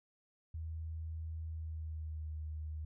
sine tone with pitch glide, 80.3 to 77.39 Hz, E2 to D#2, -45 to -9 cents, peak -39 dBFS, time 0.54-2.85 s, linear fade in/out 5 ms, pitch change -64 cents, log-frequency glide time 1.47-2.35 s, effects none

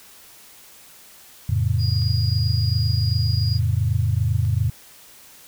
sine chord, F augmented, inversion none, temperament equal with one note detuned, 87.31 / 110 / 137.55 Hz, F2 / A2 / C#3, 0 / 0 / -13 cents, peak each -22 / -20 / -25 dBFS, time 1.49-4.7 s, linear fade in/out 5 ms
sine tone, 4864 Hz, D#8, 40 cents flat, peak -28 dBFS, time 1.78-3.6 s, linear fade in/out 50 ms
clicks, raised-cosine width 0.2 ms, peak -28 dBFS, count 2, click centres 2.02 / 4.451 s
effects white hiss -47 dBFS RMS until 5.47 s

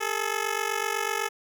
10% pulse ring-modulated tone, 430.2 Hz, A4, 39 cents flat, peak -15 dBFS, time 0-1.29 s, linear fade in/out 20 ms, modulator 24 Hz, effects none

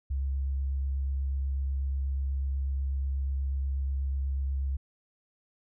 sine tone with vibrato, 67.9 Hz, C#2, 35 cents flat, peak -27 dBFS, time 0.1-4.77 s, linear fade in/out 10 ms, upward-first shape sine, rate 8.2 Hz, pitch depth 13 cents each way, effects none

